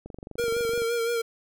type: click train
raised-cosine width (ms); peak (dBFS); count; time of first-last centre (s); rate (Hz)
2; -26; 19; 0.06-0.819; 23.7
type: tone with vibrato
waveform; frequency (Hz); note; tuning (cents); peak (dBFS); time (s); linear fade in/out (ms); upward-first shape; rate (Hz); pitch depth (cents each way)
square; 466.2; A#4; 0; -25; 0.38-1.22; 10; sine; 5.8; 36
effects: none